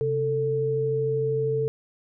sine tone pair together, 133.93 / 443.5 Hz, C3 / A4, +41 / +14 cents, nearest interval octave + major sixth, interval 2073 cents, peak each -28 / -23 dBFS, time 0.01-1.68 s, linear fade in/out 0 ms, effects none

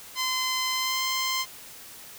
10% pulse tone with pitch glide, 1031 to 1044.2 Hz, C6 to C6, -26 to -4 cents, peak -17 dBFS, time 0.15-1.46 s, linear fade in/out 50 ms, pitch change +22 cents, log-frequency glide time 0.73-1.03 s, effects white hiss -45 dBFS RMS until 2.18 s

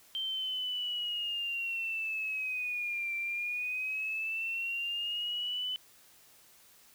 sine linear two-way sweep, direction down then up, 3136 to 2349 to 3020 Hz, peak -32 dBFS, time 0.15-5.76 s, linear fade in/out 0 ms, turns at 3.15 s, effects white hiss -60 dBFS RMS until 6.94 s

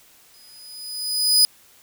sawtooth tone with exponential growth, 4978 Hz, D#8, in tune, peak -8 dBFS, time 0.34-1.45 s, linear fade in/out 0 ms, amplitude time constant 240 ms, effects white hiss -53 dBFS RMS until 1.82 s

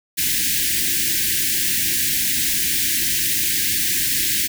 white band-stop noise, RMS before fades -20 dBFS, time 0.17-4.48 s, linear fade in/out 20 ms, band 370 to 1600 Hz, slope 96 dB/octave, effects none

